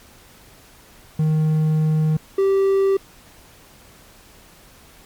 triangle tone pair in turn, 155.8 / 389.8 Hz, D#3 / G4, +3 / -10 cents, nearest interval octave + major third, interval 1587 cents, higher second, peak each -13 / -12 dBFS, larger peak second, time 1.19-2.17 / 2.38-2.97 s, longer first, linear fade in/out 5 ms, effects pink hiss -48 dBFS RMS until 5.05 s + MP3 96 kbps

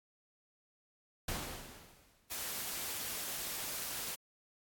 pink noise with exponential decay, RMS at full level -36 dBFS, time 1.28-2.34 s, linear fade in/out 5 ms, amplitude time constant 230 ms
white noise, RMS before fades -40 dBFS, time 2.3-4.16 s, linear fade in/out 20 ms
effects AAC 64 kbps

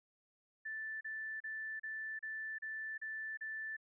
sine tone bursts, 1760 Hz, A6, in tune, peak -40 dBFS, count 8, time 0.65-3.768 s, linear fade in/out 10 ms, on 360 ms, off 34 ms, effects none

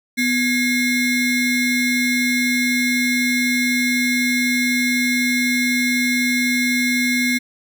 square ring-modulated tone, 952 Hz, A#5, 36 cents sharp, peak -14 dBFS, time 0.17-7.39 s, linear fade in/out 20 ms, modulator 1200 Hz, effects none

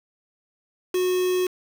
triangle tone with quantisation, 365.8 Hz, F#4, 20 cents flat, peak -18 dBFS, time 0.94-1.47 s, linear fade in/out 5 ms, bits 5, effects none

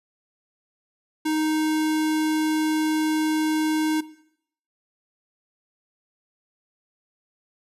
square tone, 311.1 Hz, D#4, in tune, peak -22 dBFS, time 1.25-4.01 s, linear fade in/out 10 ms, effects noise-tail reverb RT60 0.7 s tail -17 dB re dry + resampled to 32000 Hz

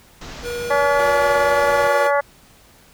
pink low-pass noise, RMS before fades -35 dBFS, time 0.21-1.88 s, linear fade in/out 5 ms, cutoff 6900 Hz, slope 48 dB/octave
square tone, 480 Hz, B4, 49 cents flat, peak -25 dBFS, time 0.42-2.12 s, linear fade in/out 50 ms
harmonic tone, 284.4 Hz, C#4, 45 cents sharp, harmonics 2 / 3 / 4 / 5 / 6 / 7, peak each -17 / -21 / -23 / -25 / -27 / -28 dBFS, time 0.7-2.21 s, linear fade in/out 10 ms
sawtooth chord, Gb augmented, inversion none, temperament equal with one note detuned, 363 / 466.2 / 587.3 Hz, Gb4 / Bb4 / D5, -33 / 0 / 0 cents, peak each -27 / -31 / -26 dBFS, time 0.99-2.07 s, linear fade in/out 2 ms
effects pink hiss -50 dBFS RMS until 2.93 s

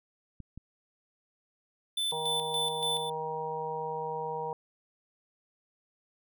clicks, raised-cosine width 5 ms, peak -31 dBFS, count 2, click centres 0.403 / 0.576 s
square tone with tremolo, 3520 Hz, A7, in tune, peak -29 dBFS, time 1.97-3.1 s, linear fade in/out 5 ms, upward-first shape square, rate 3.5 Hz, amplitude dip 60%
harmonic tone, 157.8 Hz, D#3, 25 cents sharp, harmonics 1 / 3 / 4 / 5 / 6, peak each -45 / -36 / -47 / -39 / -36 dBFS, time 2.12-4.53 s, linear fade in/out 2 ms
effects none

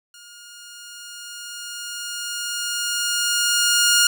10% pulse tone with level ramp, 1423 Hz, F6, 32 cents sharp, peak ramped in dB -35 to -5 dBFS, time 0.14-4.07 s, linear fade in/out 2 ms, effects none

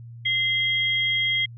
sine tone pair together, 2069 / 3252 Hz, C7 / G#7, -20 / -37 cents, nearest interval minor sixth, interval 783 cents, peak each -23 dBFS, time 0.25-1.46 s, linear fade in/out 10 ms, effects added 117 Hz sine -38 dBFS peak until 1.57 s

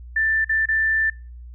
sine tone with dropouts, 1772 Hz, A6, 12 cents sharp, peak -17 dBFS, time 0.16-1.1 s, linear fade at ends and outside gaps 5 ms, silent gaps 0.446-0.493 / 0.657-0.686 s, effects noise-tail reverb RT60 0.4 s tail -26 dB re dry + added 60 Hz sine -36 dBFS peak until 1.54 s

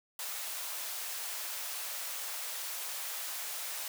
white high-pass noise, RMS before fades -39 dBFS, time 0.19-3.88 s, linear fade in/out 2 ms, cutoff 550 Hz, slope 24 dB/octave, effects none

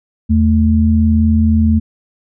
sine tone pair together, 81.5 / 220.4 Hz, E2 / A3, -19 / +3 cents, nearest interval octave + perfect fourth, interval 1722 cents, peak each -11 dBFS, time 0.29-1.8 s, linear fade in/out 20 ms, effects none

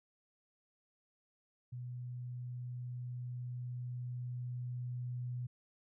sine tone with level ramp, 123.47 Hz, B2, in tune, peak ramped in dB -41 to -37 dBFS, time 1.72-5.47 s, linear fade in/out 10 ms, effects none

